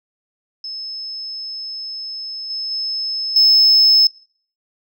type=tone with level steps; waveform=sine; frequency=5210 Hz; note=E8; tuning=21 cents flat; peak=-26 / -22 / -20 / -7 dBFS; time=0.64-4.07 s; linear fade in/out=2 ms; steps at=2.5 / 2.71 / 3.36 s; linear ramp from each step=2 ms; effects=noise-tail reverb RT60 0.5 s tail -23 dB re dry + tanh soft clip ceiling -5 dBFS